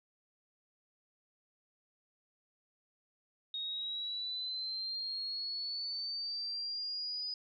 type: linear sweep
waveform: sine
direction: up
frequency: 3730 to 4978 Hz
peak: -36 dBFS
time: 3.54-7.34 s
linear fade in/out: 2 ms
effects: none